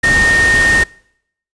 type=tone in noise; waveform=sine; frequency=1841 Hz; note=A#6; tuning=22 cents flat; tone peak=-9 dBFS; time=0.03-0.84 s; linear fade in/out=10 ms; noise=pink; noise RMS=-18 dBFS; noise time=0.03-0.84 s; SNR=+6 dB; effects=noise-tail reverb RT60 0.7 s tail -24 dB re dry + resampled to 22050 Hz